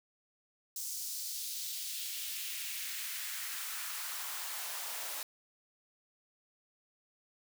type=noise with high-pass filter sweep; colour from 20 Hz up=white; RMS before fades=-40 dBFS; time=0.76-5.23 s; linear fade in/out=2 ms; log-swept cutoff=6200 to 620 Hz; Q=1.5; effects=none